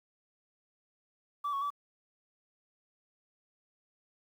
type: tone with pitch steps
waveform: sine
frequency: 1157 / 1109 / 1152 Hz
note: D6 / C#6 / D6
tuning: -26 / 0 / -34 cents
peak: -29 dBFS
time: 1.44-1.704 s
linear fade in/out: 10 ms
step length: 88 ms
effects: tanh soft clip ceiling -29 dBFS + 10-bit